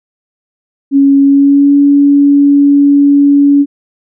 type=tone with pitch glide; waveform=sine; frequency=277.2 to 283.8 Hz; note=C#4 to C#4; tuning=0 to +41 cents; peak=-3 dBFS; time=0.91-3.66 s; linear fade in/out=50 ms; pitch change=+41 cents; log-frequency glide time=1.21-1.75 s; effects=none